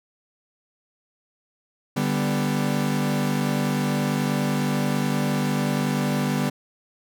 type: chord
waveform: 40% pulse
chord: G major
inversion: second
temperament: equal with one note detuned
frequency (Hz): 146.41 / 196 / 246.9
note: D3 / G3 / B3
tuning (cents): -5 / 0 / 0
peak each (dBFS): -25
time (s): 1.96-6.5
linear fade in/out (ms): 10
effects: none